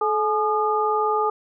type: tone cluster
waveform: sine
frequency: 431.3 / 847 / 1219 Hz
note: A4 / G#5 / D#6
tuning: -35 / +34 / -36 cents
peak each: -23 dBFS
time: 0.01-1.3 s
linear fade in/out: 5 ms
effects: none